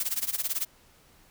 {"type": "noise with tremolo", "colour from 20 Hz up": "blue", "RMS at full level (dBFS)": -27, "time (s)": [0, 0.65], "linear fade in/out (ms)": 2, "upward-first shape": "sine", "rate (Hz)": 18, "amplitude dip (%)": 90, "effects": ["pink hiss -59 dBFS RMS until 1.3 s"]}